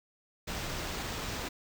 pink noise with sample-and-hold, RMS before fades -37 dBFS, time 0.47-1.49 s, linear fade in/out 10 ms, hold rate 11025 Hz, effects none

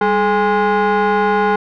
sine tone with frequency modulation, 197.1 Hz, G3, 10 cents sharp, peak -9 dBFS, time 0.01-1.56 s, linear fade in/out 5 ms, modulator 622 Hz, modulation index 1.8, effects tanh soft clip ceiling -11 dBFS

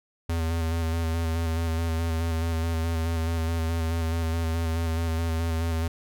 square tone with vibrato, 82.3 Hz, E2, 2 cents flat, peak -25 dBFS, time 0.29-5.88 s, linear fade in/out 5 ms, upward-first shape square, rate 4.7 Hz, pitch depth 24 cents each way, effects none

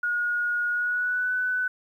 sine tone with pitch glide, 1442 to 1498 Hz, F#6 to F#6, -45 to +21 cents, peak -23 dBFS, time 0.03-1.68 s, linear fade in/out 5 ms, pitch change +66 cents, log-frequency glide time 0.69-1.32 s, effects 10-bit

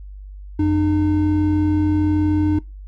triangle tone pair together, 90.2 / 303.9 Hz, F#2 / D#4, -44 / -41 cents, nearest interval octave + major sixth, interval 2103 cents, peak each -18 / -14 dBFS, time 0.59-2.59 s, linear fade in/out 5 ms, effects noise-tail reverb RT60 0.2 s tail -21 dB re dry + added 49 Hz sine -33 dBFS peak until 2.87 s

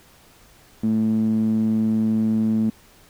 sawtooth tone with band-pass filter, 110 Hz, A2, in tune, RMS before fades -20 dBFS, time 0.83-2.7 s, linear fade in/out 5 ms, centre 230 Hz, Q 6.6, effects pink hiss -52 dBFS RMS until 3.09 s

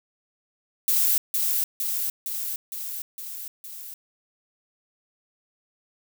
violet noise with echo, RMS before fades -21 dBFS, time 0.88-1.18 s, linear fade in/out 2 ms, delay 460 ms, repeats 6, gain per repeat -3 dB, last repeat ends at 3.94 s, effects none

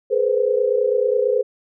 sine tone cluster, 422.1 / 487.8 / 517 Hz, G#4 / B4 / C5, +28 / -21 / -21 cents, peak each -20 dBFS, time 0.1-1.43 s, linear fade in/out 20 ms, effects none

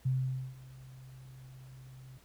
sine tone with ADSR envelope, 130.1 Hz, C3, 9 cents flat, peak -26 dBFS, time 0.05-2.18 s, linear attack 12 ms, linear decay 480 ms, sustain -22 dB, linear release 9 ms, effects added 60 Hz sine -63 dBFS peak until 2.24 s + pink hiss -63 dBFS RMS until 2.24 s

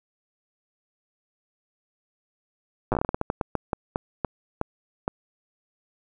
slowing click train, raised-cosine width 1 ms, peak -10 dBFS, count 19, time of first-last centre 2.92-5.079 s, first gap 8 ms, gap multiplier 1.27, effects none

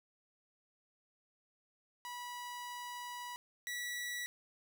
sawtooth tone pair in turn, 976 / 1945.2 Hz, B5 / B6, -21 / -27 cents, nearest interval octave, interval 1194 cents, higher second, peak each -39 / -35 dBFS, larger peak second, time 2.05-3.36 / 3.67-4.26 s, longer first, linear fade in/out 0 ms, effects none

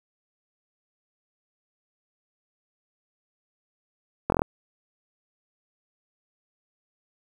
slowing click train, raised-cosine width 1 ms, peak -8 dBFS, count 6, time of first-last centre 4.3-4.419 s, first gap 22 ms, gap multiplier 1.04, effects 7-bit

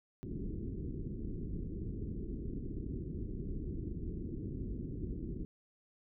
pink low-pass noise, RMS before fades -40 dBFS, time 0.23-5.45 s, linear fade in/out 0 ms, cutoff 390 Hz, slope 48 dB/octave, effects none

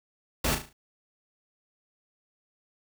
pink noise with echo, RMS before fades -27 dBFS, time 0.44-0.55 s, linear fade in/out 5 ms, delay 36 ms, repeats 5, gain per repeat -7 dB, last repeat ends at 0.73 s, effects none

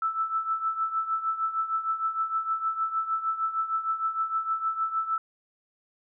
sine tone with tremolo, 1318.5 Hz, E6, in tune, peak -22 dBFS, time 0.02-5.18 s, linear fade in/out 2 ms, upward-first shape triangle, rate 6.5 Hz, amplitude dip 80%, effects none

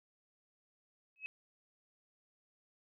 sine tone with exponential growth, 2565 Hz, E7, 48 cents flat, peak -35 dBFS, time 1.16-1.26 s, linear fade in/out 0 ms, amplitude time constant 21 ms, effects none

